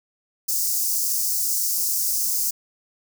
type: high-pass noise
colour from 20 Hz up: white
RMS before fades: -23 dBFS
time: 0.48-2.51 s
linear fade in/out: 10 ms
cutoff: 5000 Hz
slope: 48 dB/octave
effects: none